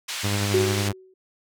pink band-pass noise, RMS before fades -31 dBFS, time 0.08-0.89 s, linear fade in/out 10 ms, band 1900 to 8100 Hz, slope 12 dB/octave
sawtooth tone with tremolo, 101.2 Hz, G#2, 44 cents flat, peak -18 dBFS, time 0.23-0.93 s, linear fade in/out 20 ms, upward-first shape sine, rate 11 Hz, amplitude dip 25%
sine tone with exponential decay, 375.2 Hz, F#4, 24 cents sharp, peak -15 dBFS, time 0.54-1.14 s, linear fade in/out 5 ms, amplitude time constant 130 ms
effects none

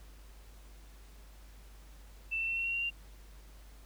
sine tone with pitch steps, 2665 / 2684 / 2702 / 2721 / 2740 / 2759 / 2778 Hz, E7 / E7 / E7 / F7 / F7 / F7 / F7, +18 / +31 / +42 / -46 / -34 / -22 / -10 cents, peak -31 dBFS, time 2.31-2.905 s, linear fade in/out 20 ms, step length 85 ms, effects added 50 Hz sine -51 dBFS peak until 3.85 s + pink hiss -61 dBFS RMS until 3.85 s

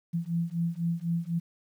sine beating tone pair, 166.9 / 170.9 Hz, E3 / F3, +22 / -37 cents, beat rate 4 Hz, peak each -30 dBFS, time 0.13-1.4 s, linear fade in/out 20 ms, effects 10-bit

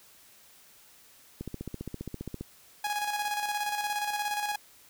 click train, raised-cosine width 3 ms, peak -23 dBFS, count 16, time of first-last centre 1.41-2.41 s, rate 15 Hz
sawtooth tone with tremolo, 830.6 Hz, G#5, in tune, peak -24 dBFS, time 2.84-4.56 s, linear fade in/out 5 ms, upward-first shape square, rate 17 Hz, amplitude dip 45%
effects white hiss -57 dBFS RMS until 4.89 s

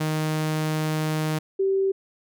sawtooth / sine tone pair in turn, 155.56 / 387.3 Hz, D#3 / G4, 0 / -21 cents, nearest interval octave + major third, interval 1579 cents, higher second, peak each -19 dBFS, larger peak neither, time 0-1.39 / 1.59-1.92 s, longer first, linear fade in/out 10 ms, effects none

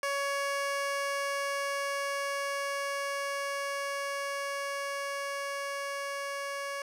15% pulse tone with level ramp, 560 Hz, C#5, 18 cents sharp, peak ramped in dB -23 to -28 dBFS, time 0.03-6.82 s, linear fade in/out 2 ms, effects low-pass 11000 Hz 12 dB/octave

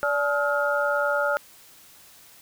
sine tone cluster, 579 / 858 / 1284 / 1414 Hz, D5 / A5 / E6 / F6, -25 / -44 / -46 / +21 cents, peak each -24 / -31 / -30 / -25 dBFS, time 0.03-1.37 s, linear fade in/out 0 ms, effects white hiss -51 dBFS RMS until 2.41 s

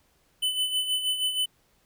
square tone with tremolo, 3012 Hz, F#7, 30 cents sharp, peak -23 dBFS, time 0.42-1.46 s, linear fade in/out 10 ms, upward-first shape sine, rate 6.3 Hz, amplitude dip 60%, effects pink hiss -66 dBFS RMS until 1.85 s

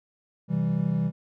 triangle chord, C major, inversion none, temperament equal, 130.81 / 164.81 / 196 Hz, C3 / E3 / G3, 0 / 0 / 0 cents, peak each -28 / -23 / -26 dBFS, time 0.48-1.12 s, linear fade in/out 50 ms, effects none

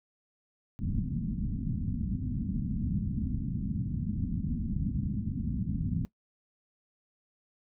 white low-pass noise, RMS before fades -32 dBFS, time 0.79-6.05 s, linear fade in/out 0 ms, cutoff 240 Hz, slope 48 dB/octave, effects noise-tail reverb RT60 0.1 s tail -19 dB re dry

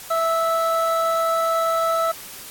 triangle tone pair together, 659.3 / 1310.6 Hz, E5 / E6, 0 / -10 cents, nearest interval octave, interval 1190 cents, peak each -19 dBFS, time 0.1-2.12 s, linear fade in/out 10 ms, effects white hiss -38 dBFS RMS until 2.5 s + AAC 64 kbps

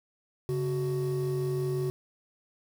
triangle tone pair together, 139.4 / 372.6 Hz, C#3 / F#4, +10 / +12 cents, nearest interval octave + perfect fourth, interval 1702 cents, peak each -27 dBFS, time 0.49-1.9 s, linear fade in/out 0 ms, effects tanh soft clip ceiling -21 dBFS + 8-bit

